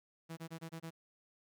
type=tone bursts; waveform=sawtooth; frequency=163.8 Hz; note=E3; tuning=11 cents flat; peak=-39 dBFS; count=6; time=0.29-0.907 s; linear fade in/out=20 ms; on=82 ms; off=25 ms; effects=12-bit